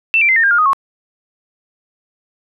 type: tone with pitch steps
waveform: sine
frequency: 2670 / 2351 / 2071 / 1823.7 / 1606 / 1414.4 / 1245.6 / 1097 Hz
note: E7 / D7 / C7 / A#6 / G6 / F6 / D#6 / C#6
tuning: +22 / +1 / -18 / -38 / +41 / +22 / +2 / -18 cents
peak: -9 dBFS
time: 0.14-0.732 s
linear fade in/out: 0 ms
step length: 74 ms
effects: none